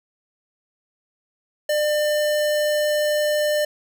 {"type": "tone", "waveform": "square", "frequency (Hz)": 599, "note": "D5", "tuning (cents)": 34, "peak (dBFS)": -19, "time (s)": [1.69, 3.65], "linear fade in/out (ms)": 5, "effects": []}